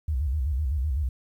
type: tone with vibrato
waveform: sine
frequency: 69.9 Hz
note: C#2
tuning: 15 cents sharp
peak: -23 dBFS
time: 0.08-1.09 s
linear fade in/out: 5 ms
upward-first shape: square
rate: 7.9 Hz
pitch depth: 170 cents each way
effects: 10-bit